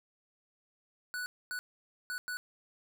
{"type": "tone bursts at uneven times", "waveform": "square", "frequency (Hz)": 1480, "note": "F#6", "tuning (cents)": 0, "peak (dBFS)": -36, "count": 4, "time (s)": [[1.14, 1.26], [1.51, 1.59], [2.1, 2.18], [2.28, 2.37]], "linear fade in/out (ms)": 0, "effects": []}